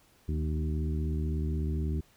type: harmonic tone with a mistuned harmonic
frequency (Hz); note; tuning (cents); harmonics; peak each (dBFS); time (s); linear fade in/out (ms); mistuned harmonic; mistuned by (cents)
76.2; D#2; -36; 1 / 2 / 3 / 4 / 5; -29 / -35 / -39 / -41 / -43; 0.28-2.01; 10; 2; +49
effects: pink hiss -63 dBFS RMS until 2.16 s